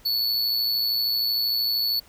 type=tone with amplitude modulation; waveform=square; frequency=4435 Hz; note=C#8; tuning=in tune; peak=-20 dBFS; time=0.05-2 s; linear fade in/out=10 ms; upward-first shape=sine; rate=113 Hz; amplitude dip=45%; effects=pink hiss -54 dBFS RMS until 2.08 s